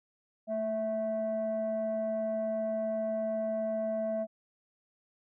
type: tone pair together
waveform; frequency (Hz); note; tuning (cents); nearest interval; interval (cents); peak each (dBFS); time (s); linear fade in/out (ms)
sine; 221.3 / 656; A3 / E5; +10 / -9; octave + perfect fifth; 1881; -35 / -29; 0.47-4.27; 50
effects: tanh soft clip ceiling -25 dBFS